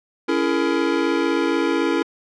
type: chord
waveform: square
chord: A# half-diminished seventh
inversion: first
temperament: just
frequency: 279.7 / 335.6 / 419.5 / 466.2 Hz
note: C#4 / E4 / G#4 / A#4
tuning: +16 / +31 / +17 / 0 cents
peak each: -24 / -22 / -27 / -26 dBFS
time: 0.28-2.03 s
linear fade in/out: 10 ms
effects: low-pass 4000 Hz 12 dB/octave